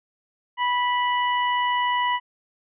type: harmonic tone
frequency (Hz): 983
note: B5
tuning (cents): -8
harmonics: 1 / 2 / 3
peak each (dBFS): -21 / -27 / -31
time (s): 0.57-2.2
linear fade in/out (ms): 50
effects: none